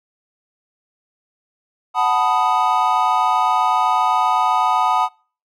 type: chord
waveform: triangle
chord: B dominant seventh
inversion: second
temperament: equal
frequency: 740 / 880 / 987.8 / 1244.5 Hz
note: F#5 / A5 / B5 / D#6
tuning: 0 / 0 / 0 / 0 cents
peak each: -18 dBFS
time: 1.94-5.09 s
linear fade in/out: 50 ms
effects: noise-tail reverb RT60 0.4 s tail -26 dB re dry